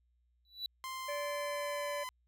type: tone with exponential growth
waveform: triangle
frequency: 3951 Hz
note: B7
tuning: in tune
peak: -31 dBFS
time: 0.45-0.66 s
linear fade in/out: 1 ms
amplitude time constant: 44 ms
type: tone with pitch glide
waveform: sawtooth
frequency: 1046.5 to 1016.1 Hz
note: C6 to B5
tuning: 0 to +49 cents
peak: -36 dBFS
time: 0.84-2.09 s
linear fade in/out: 0 ms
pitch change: -51 cents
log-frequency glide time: 0.95-1.93 s
type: harmonic tone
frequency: 580 Hz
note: D5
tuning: 22 cents flat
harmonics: 1 / 3 / 4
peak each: -37 / -47 / -49 dBFS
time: 1.08-2.04 s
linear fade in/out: 10 ms
effects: added 60 Hz sine -70 dBFS peak until 2.27 s